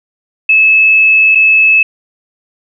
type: tone with dropouts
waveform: sine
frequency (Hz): 2601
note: E7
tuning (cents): -24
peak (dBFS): -4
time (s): 0.49-1.83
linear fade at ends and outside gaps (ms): 5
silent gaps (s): 1.35-1.354
effects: none